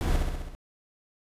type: noise with echo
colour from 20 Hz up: brown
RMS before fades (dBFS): -26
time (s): 0.01-0.16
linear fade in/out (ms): 0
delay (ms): 65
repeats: 6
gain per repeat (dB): -3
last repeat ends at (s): 0.55
effects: resampled to 32000 Hz